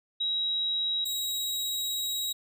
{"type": "tone pair in turn", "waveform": ["sine", "sawtooth"], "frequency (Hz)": [3844, 3829], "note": ["B7", "A#7"], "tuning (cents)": [-48, 46], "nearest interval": "unison", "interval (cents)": 6, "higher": "first", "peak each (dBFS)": -26, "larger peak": "neither", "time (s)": [[0.2, 1.05], [1.05, 2.33]], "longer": "second", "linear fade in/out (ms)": 10, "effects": []}